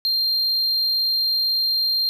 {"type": "tone", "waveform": "triangle", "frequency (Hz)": 4186, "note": "C8", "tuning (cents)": 0, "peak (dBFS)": -17, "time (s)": [0.05, 2.09], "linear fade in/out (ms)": 0, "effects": []}